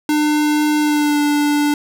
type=tone with pitch glide; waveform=square; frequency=300.3 to 293.3 Hz; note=D4 to D4; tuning=+39 to -2 cents; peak=-14 dBFS; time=0.09-1.74 s; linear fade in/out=2 ms; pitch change=-41 cents; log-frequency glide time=0.79-1.2 s; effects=none